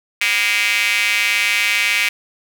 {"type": "tone with high-pass filter", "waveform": "square", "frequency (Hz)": 109.1, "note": "A2", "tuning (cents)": -14, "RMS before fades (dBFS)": -17, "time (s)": [0.21, 2.09], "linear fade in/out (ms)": 5, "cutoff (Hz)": 2300, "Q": 4.7, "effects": []}